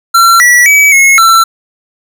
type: tone with pitch steps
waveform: square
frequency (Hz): 1360 / 1946 / 2284 / 2175 / 1342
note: F6 / B6 / D7 / C#7 / E6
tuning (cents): -46 / -26 / -49 / -33 / +31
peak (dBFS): -3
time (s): 0.14-1.44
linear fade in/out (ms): 10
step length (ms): 260
effects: none